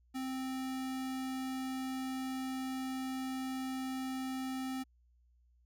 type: tone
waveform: square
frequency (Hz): 261.6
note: C4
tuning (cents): 0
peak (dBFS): -37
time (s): 0.14-4.84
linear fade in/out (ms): 20
effects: added 60 Hz sine -65 dBFS peak until 5.65 s